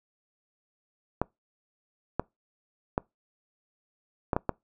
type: clicks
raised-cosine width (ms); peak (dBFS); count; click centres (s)
1; -11; 6; 1.216 / 2.196 / 2.979 / 4.332 / 4.365 / 4.493
effects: noise-tail reverb RT60 0.2 s tail -25 dB re dry